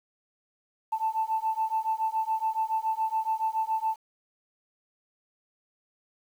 sine beating tone pair, 880 / 887.1 Hz, A5 / A5, 0 / +14 cents, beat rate 7.1 Hz, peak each -28 dBFS, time 0.92-3.96 s, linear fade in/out 10 ms, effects tanh soft clip ceiling -18 dBFS + 9-bit

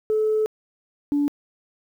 sine tone pair in turn, 432.5 / 288.7 Hz, A4 / D4, -30 / -30 cents, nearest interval perfect fifth, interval 700 cents, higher first, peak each -17 dBFS, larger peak neither, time 0.1-0.46 / 1.12-1.28 s, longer first, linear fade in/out 0 ms, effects tanh soft clip ceiling -14 dBFS + 9-bit

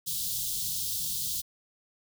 white band-stop noise, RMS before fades -32 dBFS, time 0.06-1.42 s, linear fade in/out 20 ms, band 190 to 3300 Hz, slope 48 dB/octave, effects none

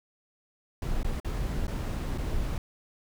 brown noise with dropouts, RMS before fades -30 dBFS, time 0.82-2.58 s, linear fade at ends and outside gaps 2 ms, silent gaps 1.031-1.045 / 1.201-1.246 / 1.669-1.679 / 2.178-2.182 s, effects none

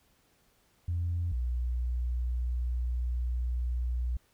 sine tone pair in turn, 86 / 60.93 Hz, F2 / B1, -26 / -23 cents, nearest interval tritone, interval 597 cents, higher first, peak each -27 dBFS, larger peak neither, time 0.88-1.32 / 1.32-4.17 s, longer second, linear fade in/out 5 ms, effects tanh soft clip ceiling -24 dBFS + pink hiss -68 dBFS RMS until 4.33 s

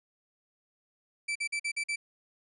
40% pulse tone bursts, 2326 Hz, D7, 17 cents flat, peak -29 dBFS, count 6, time 1.28-1.96 s, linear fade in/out 10 ms, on 75 ms, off 46 ms, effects resampled to 24000 Hz

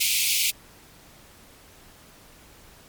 pink high-pass noise, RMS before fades -23 dBFS, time 0-0.51 s, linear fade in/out 10 ms, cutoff 2200 Hz, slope 96 dB/octave, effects pink hiss -51 dBFS RMS until 2.88 s + MP3 96 kbps

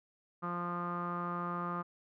sawtooth tone with low-pass filter, 174.61 Hz, F3, in tune, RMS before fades -37 dBFS, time 0.42-1.83 s, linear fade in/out 20 ms, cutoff 1200 Hz, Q 9.2, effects none

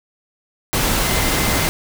sine tone in noise, 2071 Hz, C7, 18 cents flat, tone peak -28 dBFS, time 1.04-1.68 s, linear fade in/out 0 ms, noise pink, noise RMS -18 dBFS, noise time 0.73-1.69 s, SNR -13 dB, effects none

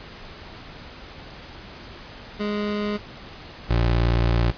25% pulse tone pair in turn, 207.7 / 58.28 Hz, G#3 / A#1, 0 / 0 cents, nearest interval octave + minor seventh, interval 2200 cents, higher first, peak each -20 / -14 dBFS, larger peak second, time 2.39-2.98 / 3.69-4.52 s, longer second, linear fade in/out 20 ms, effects pink hiss -41 dBFS RMS until 4.57 s + resampled to 11025 Hz

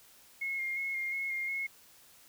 sine tone with vibrato, 2148 Hz, C7, 45 cents sharp, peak -32 dBFS, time 0.41-1.67 s, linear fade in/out 10 ms, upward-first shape square, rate 2.8 Hz, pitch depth 20 cents each way, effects white hiss -59 dBFS RMS until 2.28 s

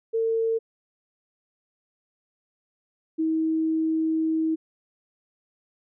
sine tone pair in turn, 451.9 / 319.5 Hz, A4 / D#4, +46 / +46 cents, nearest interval tritone, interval 600 cents, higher first, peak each -21 dBFS, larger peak neither, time 0.13-0.59 / 3.18-4.56 s, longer second, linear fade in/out 20 ms, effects none

